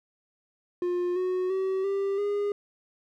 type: tone with pitch steps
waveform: triangle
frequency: 354.9 / 367.6 / 380.8 / 394.5 / 408.6 Hz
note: F4 / F#4 / F#4 / G4 / G#4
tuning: +28 / -11 / +50 / +11 / -28 cents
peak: -23 dBFS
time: 0.82-2.52 s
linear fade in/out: 2 ms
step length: 340 ms
effects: none